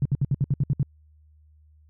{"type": "tone bursts", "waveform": "sine", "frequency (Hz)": 137.9, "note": "C#3", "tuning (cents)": -9, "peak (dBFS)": -18, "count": 9, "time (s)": [0.02, 0.83], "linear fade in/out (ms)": 2, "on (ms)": 34, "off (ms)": 63, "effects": ["added 76 Hz sine -53 dBFS peak until 1.89 s"]}